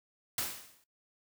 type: noise with exponential decay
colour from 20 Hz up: white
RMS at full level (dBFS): -31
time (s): 0.38-0.84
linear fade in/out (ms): 2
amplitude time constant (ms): 100
effects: noise-tail reverb RT60 0.1 s tail -17 dB re dry + high-pass 60 Hz 12 dB/octave